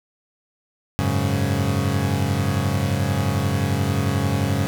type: chord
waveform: 30% pulse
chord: F# suspended second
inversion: none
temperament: equal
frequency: 92.5 / 103.83 / 138.59 Hz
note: F#2 / G#2 / C#3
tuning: 0 / 0 / 0 cents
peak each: -21 dBFS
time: 0.99-4.67 s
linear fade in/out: 0 ms
effects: none